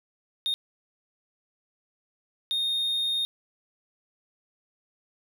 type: tone bursts at uneven times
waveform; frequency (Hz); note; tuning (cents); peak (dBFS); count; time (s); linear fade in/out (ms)
triangle; 3689; A#7; -19; -23; 2; 0.46-0.54 / 2.51-3.25; 0
effects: none